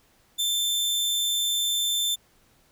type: tone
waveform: sawtooth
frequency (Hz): 3550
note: A7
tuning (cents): +15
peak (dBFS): -20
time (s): 0.38-2.16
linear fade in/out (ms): 20
effects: pink hiss -62 dBFS RMS until 2.71 s